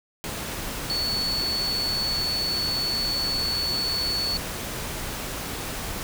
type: tone in noise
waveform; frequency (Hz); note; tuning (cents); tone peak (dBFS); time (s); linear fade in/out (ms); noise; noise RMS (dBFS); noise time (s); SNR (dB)
sine; 4435; C#8; 0; -24; 0.9-4.37; 0; pink; -32; 0.24-6.03; +5
effects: none